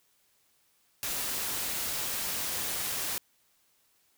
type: noise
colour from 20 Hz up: white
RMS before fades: -33 dBFS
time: 1.03-3.18 s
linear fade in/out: 0 ms
effects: white hiss -69 dBFS RMS until 4.17 s